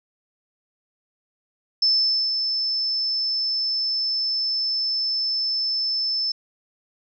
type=tone with ADSR envelope; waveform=sine; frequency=5270 Hz; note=E8; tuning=1 cent flat; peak=-15 dBFS; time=1.82-6.32 s; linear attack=5 ms; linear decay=480 ms; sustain=-6 dB; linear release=5 ms; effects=none